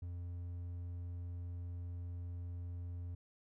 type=tone; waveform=triangle; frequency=87.5 Hz; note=F2; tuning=4 cents sharp; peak=-39 dBFS; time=0.02-3.15 s; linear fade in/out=5 ms; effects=none